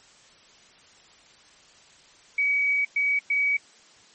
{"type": "tone bursts at uneven times", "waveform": "sine", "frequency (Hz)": 2268, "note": "C#7", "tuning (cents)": 39, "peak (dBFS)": -20, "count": 3, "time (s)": [[2.38, 2.85], [2.96, 3.19], [3.3, 3.57]], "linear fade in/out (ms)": 5, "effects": ["white hiss -54 dBFS RMS until 4.14 s", "MP3 32 kbps"]}